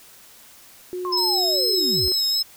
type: tone with pitch glide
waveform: sine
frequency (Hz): 362.2 to 372.6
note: F#4 to F#4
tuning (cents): -37 to +12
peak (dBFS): -26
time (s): 0.93-2.12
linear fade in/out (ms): 0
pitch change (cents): +49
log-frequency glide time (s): 1.31-1.65
type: linear sweep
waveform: sine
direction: down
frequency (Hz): 1100 to 49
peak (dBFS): -26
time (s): 1.05-2.08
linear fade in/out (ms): 0
type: tone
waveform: sine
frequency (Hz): 5180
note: E8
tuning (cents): -31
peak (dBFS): -19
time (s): 1.12-2.43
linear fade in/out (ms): 10
type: tone with vibrato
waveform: 15% pulse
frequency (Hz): 3951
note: B7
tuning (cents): 0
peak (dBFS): -23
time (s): 1.17-2.42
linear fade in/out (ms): 5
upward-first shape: sine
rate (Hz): 2.5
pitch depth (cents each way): 87
effects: white hiss -48 dBFS RMS until 2.56 s

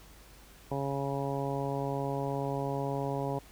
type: harmonic tone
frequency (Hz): 138.59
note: C#3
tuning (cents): 0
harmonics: 1 / 2 / 3 / 4 / 5 / 6 / 7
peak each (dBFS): -35 / -38 / -37 / -38 / -40 / -41 / -41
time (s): 0.71-3.39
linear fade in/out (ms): 5
effects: added 50 Hz sine -56 dBFS peak until 3.51 s + pink hiss -56 dBFS RMS until 3.51 s

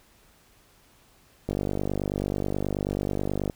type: click train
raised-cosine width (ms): 2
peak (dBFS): -14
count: 100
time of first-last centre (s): 1.49-3.498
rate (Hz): 49.3
effects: pink hiss -59 dBFS RMS until 3.55 s

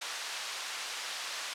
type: band-pass noise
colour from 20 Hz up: white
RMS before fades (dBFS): -39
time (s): 0.01-1.54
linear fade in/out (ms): 10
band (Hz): 780 to 5100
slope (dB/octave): 12
effects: low-pass 12000 Hz 12 dB/octave

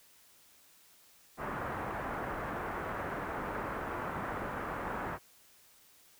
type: low-pass noise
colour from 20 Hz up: white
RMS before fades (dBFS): -38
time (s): 1.37-5.19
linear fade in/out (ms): 50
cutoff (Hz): 1500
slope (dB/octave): 24
effects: white hiss -62 dBFS RMS until 6.19 s

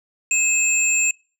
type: tone pair together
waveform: sine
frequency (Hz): 2600 / 7354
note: E7 / A#8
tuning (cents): -24 / -24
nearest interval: octave + tritone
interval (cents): 1800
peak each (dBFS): -18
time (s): 0.31-1.11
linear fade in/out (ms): 2
effects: noise-tail reverb RT60 0.4 s tail -26 dB re dry + tanh soft clip ceiling -9 dBFS

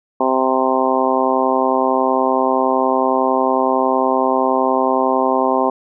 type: harmonic tone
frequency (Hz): 130.81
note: C3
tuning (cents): 0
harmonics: 2 / 3 / 4 / 5 / 6 / 7 / 8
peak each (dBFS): -21 / -21 / -21 / -21 / -21 / -21 / -21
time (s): 0.2-5.7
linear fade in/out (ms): 5
effects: none

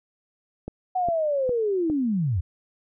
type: click train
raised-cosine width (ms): 2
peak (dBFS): -19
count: 4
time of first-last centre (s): 0.68-1.9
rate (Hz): 2.46
type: linear sweep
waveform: sine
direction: down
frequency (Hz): 751 to 75.6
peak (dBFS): -21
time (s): 0.95-2.41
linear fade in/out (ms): 10
effects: none

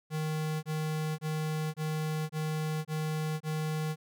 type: tone bursts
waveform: square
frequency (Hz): 155.56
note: D#3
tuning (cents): 0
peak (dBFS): -31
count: 7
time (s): 0.1-3.96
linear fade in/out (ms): 50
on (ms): 530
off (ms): 25
effects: none

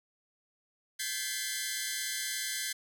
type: tone cluster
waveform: 10% pulse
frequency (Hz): 1568 / 1719 / 1994 / 2103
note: G6 / A6 / B6 / C7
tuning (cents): 0 / -41 / +16 / +8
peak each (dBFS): -30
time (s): 0.99-2.73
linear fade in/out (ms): 10
effects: none

